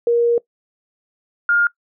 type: tone pair in turn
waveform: sine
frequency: 471.8 / 1413.8 Hz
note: A#4 / F6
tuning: +21 / +21 cents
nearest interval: octave + perfect fifth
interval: 1900 cents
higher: second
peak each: -12 / -12 dBFS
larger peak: neither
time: 0.07-0.38 / 1.49-1.67 s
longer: first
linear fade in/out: 2 ms
effects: noise-tail reverb RT60 0.1 s tail -21 dB re dry